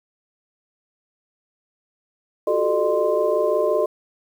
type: tone cluster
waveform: sine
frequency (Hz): 354.8 / 380.4 / 435.8 / 606 / 1043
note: F4 / F#4 / A4 / D#5 / C6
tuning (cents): +27 / +48 / -17 / -46 / -6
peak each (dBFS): -28 / -25 / -22 / -20 / -29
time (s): 2.47-3.86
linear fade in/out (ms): 5
effects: 8-bit